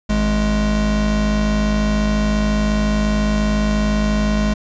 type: tone pair together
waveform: square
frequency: 52.88 / 210 Hz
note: G#1 / G#3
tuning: +32 / +19 cents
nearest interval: 2 octaves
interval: 2387 cents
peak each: -19 / -18 dBFS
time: 0.09-4.54 s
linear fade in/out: 10 ms
effects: resampled to 16000 Hz